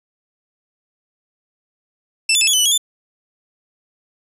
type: tone with pitch steps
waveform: 20% pulse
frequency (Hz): 2659 / 3489 / 2620 / 3370 / 3020 / 2967 / 3308 / 3522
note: E7 / A7 / E7 / G#7 / F#7 / F#7 / G#7 / A7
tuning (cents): +14 / -15 / -11 / +25 / +35 / +4 / -8 / +1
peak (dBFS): -7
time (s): 2.29-2.778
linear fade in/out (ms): 5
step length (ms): 61
effects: resampled to 32000 Hz